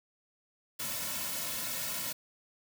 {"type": "noise with comb filter", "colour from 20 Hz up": "white", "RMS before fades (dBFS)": -36, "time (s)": [0.79, 2.13], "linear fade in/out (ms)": 10, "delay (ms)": 2.5, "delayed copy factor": -0.8, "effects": []}